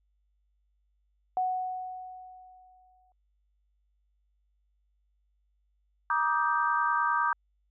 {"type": "tone with exponential decay", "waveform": "sine", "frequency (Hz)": 740, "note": "F#5", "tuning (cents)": 0, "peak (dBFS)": -24, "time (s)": [1.37, 3.12], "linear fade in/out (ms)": 1, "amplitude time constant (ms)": 380}
{"type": "chord", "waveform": "sine", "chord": "Eb major seventh", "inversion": "second", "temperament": "equal with one note detuned", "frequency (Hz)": [948.6, 1174.7, 1244.5, 1568], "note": ["Bb5", "D6", "Eb6", "G6"], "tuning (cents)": [30, 0, 0, 0], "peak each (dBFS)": [-29, -29, -31, -30], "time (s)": [6.1, 7.33], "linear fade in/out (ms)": 2}
{"effects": ["added 50 Hz sine -69 dBFS peak until 7.7 s"]}